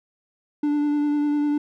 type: tone with vibrato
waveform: triangle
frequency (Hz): 293.7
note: D4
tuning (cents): 0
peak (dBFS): -17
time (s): 0.63-1.58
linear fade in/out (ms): 5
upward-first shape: sine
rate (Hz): 10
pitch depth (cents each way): 16
effects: none